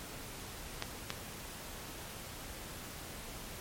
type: clicks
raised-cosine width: 0.2 ms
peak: -17 dBFS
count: 2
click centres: 0.824 / 1.104 s
effects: pink hiss -46 dBFS RMS until 3.6 s + MP3 64 kbps